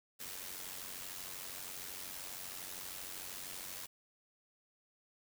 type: noise with amplitude modulation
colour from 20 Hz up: white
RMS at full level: -43 dBFS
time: 0.19-3.87 s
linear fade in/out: 20 ms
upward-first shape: sine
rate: 92.8 Hz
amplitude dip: 60%
effects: none